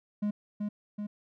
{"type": "tone with echo", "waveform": "triangle", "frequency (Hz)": 207.7, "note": "G#3", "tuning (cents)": 0, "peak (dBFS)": -25, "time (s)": [0.22, 0.31], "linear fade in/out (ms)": 10, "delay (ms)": 380, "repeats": 2, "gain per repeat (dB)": -3, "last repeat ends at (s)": 1.07, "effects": []}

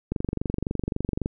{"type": "click train", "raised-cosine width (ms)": 3, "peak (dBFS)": -13, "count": 28, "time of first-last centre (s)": [0.12, 1.259], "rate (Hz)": 23.7, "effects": []}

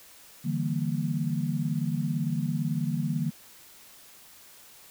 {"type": "chord", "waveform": "sine", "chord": "E half-diminished seventh", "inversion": "third", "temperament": "equal", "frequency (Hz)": [146.83, 164.81, 196, 233.1], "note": ["D3", "E3", "G3", "Bb3"], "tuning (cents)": [0, 0, 0, 0], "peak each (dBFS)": [-30, -30, -35, -32], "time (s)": [0.44, 3.31], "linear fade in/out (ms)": 20, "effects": ["white hiss -52 dBFS RMS until 4.9 s"]}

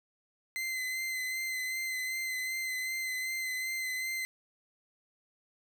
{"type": "tone with vibrato", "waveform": "40% pulse", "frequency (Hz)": 2056, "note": "C7", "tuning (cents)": -31, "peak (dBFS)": -32, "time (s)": [0.56, 4.25], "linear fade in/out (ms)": 0, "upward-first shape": "sine", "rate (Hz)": 2.6, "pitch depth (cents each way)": 24, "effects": []}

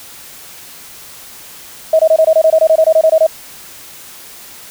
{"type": "tone bursts", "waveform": "sine", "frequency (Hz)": 638, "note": "D#5", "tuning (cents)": 43, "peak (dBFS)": -5, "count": 16, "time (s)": [1.93, 3.267], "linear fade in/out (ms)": 5, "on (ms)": 62, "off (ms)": 23, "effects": ["white hiss -35 dBFS RMS until 4.7 s"]}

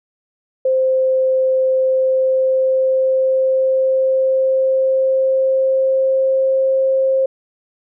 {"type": "tone with pitch glide", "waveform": "sine", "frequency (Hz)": [522, 531.1], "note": ["C5", "C5"], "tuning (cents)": [-4, 26], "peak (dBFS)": -12, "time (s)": [0.65, 7.26], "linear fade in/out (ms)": 5, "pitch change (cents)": 30, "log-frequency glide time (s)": [1.67, 6.75], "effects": []}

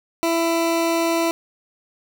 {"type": "tone", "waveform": "20% pulse", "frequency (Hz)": 333, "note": "E4", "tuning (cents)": 18, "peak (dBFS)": -13, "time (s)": [0.23, 1.31], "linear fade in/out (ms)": 0, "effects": []}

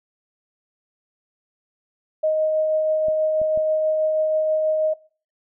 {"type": "tone with tremolo", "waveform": "sine", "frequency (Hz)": 624, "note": "D#5", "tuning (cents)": 5, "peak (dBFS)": -16, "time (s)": [2.23, 4.94], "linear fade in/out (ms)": 10, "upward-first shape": "triangle", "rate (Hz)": 6.2, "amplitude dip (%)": 25}
{"type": "clicks", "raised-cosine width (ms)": 3, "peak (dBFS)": -26, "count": 3, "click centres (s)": [3.084, 3.416, 3.575]}
{"effects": ["noise-tail reverb RT60 0.4 s tail -21 dB re dry"]}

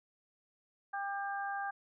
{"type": "harmonic tone", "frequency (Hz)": 398.6, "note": "G4", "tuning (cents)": 29, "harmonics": [2, 3, 4], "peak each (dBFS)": [-37, -44, -40], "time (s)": [0.93, 1.71], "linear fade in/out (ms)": 10, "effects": []}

